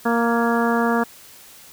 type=harmonic tone with a mistuned harmonic; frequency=233.1 Hz; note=A#3; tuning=in tune; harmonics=1 / 2 / 3 / 4 / 5 / 6 / 7; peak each=-20 / -23 / -25 / -26 / -27 / -28 / -28 dBFS; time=0.05-1.04 s; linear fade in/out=10 ms; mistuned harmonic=7; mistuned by=+35 cents; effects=white hiss -45 dBFS RMS until 1.72 s